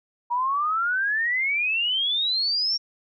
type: exponential sweep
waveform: sine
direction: up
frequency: 945 to 5588 Hz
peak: -21 dBFS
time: 0.3-2.78 s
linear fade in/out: 20 ms
effects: none